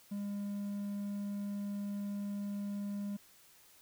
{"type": "tone", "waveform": "triangle", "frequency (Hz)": 202.5, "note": "G#3", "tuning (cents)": -43, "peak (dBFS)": -34, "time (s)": [0.11, 3.17], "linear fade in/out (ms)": 10, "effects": ["white hiss -62 dBFS RMS until 3.81 s"]}